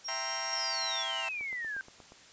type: tone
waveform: sine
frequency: 5588 Hz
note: F8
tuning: in tune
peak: -36 dBFS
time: 0.04-1.04 s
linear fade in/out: 20 ms
type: chord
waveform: 20% pulse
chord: C dominant seventh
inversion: first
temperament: equal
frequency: 659.3 / 784 / 932.3 / 1046.5 Hz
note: E5 / G5 / Bb5 / C6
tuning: 0 / 0 / 0 / 0 cents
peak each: -36 dBFS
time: 0.08-1.29 s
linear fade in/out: 5 ms
type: exponential sweep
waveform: sine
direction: down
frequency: 5620 to 1539 Hz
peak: -34 dBFS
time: 0.53-1.81 s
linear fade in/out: 0 ms
type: click train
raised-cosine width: 1 ms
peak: -37 dBFS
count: 7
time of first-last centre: 1.41-2.121 s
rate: 8.44 Hz
effects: white hiss -55 dBFS RMS until 2.32 s + resampled to 16000 Hz